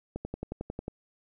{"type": "click train", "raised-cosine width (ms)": 2, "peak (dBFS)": -21, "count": 9, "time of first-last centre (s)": [0.16, 0.881], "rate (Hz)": 11.1, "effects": []}